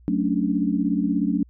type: chord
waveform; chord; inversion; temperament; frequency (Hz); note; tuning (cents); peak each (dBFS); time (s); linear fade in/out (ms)
sine; D major seventh; first; equal; 185 / 220 / 277.2 / 293.7; F#3 / A3 / C#4 / D4; 0 / 0 / 0 / 0; -25; 0.08-1.43; 0
effects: added 60 Hz sine -48 dBFS peak until 1.49 s